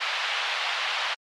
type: band-pass noise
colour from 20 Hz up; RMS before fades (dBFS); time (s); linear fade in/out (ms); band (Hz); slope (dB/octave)
white; -28; 0-1.15; 20; 690 to 3600; 24
effects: MP3 64 kbps